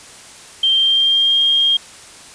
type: tone with pitch glide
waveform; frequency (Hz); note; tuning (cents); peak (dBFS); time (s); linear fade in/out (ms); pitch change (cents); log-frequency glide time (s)
sine; 3158 to 3222; G7 to G7; +12 to +47; -11; 0.63-1.77; 5; +35; 0.74-1.4
effects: white hiss -39 dBFS RMS until 2.34 s + resampled to 22050 Hz